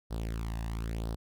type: tone with flanger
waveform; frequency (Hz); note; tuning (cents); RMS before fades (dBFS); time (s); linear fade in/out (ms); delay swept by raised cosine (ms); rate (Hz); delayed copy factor
sawtooth; 56; A1; +31; -35; 0.1-1.16; 20; 0.21 to 1.12; 1; +0.7
effects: none